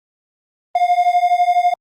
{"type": "beating tone pair", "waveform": "triangle", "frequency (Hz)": [704, 716], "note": ["F5", "F5"], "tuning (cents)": [14, 43], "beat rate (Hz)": 12, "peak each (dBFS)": -13, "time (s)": [0.75, 1.74], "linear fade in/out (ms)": 5, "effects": ["Opus 24 kbps"]}